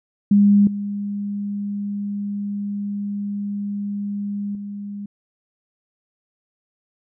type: tone with level steps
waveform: sine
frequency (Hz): 203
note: G#3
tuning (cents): -39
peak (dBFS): -10 / -23 / -28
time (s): 0.31-5.06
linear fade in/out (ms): 5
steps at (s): 0.67 / 4.55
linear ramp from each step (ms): 2
effects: none